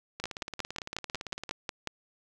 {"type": "two click trains", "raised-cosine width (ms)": 0.2, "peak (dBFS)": [-15, -20], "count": [10, 24], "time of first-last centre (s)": [[0.24, 1.873], [0.2, 1.492]], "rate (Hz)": [5.51, 17.8], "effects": []}